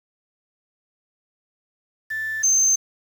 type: tone pair in turn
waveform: sine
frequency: 1760 / 6272 Hz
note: A6 / G8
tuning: 0 / 0 cents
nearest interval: octave + minor seventh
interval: 2200 cents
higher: second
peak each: -24 / -13 dBFS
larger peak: second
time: 2.1-2.43 / 2.43-2.76 s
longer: neither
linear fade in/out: 10 ms
effects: tanh soft clip ceiling -12 dBFS + 7-bit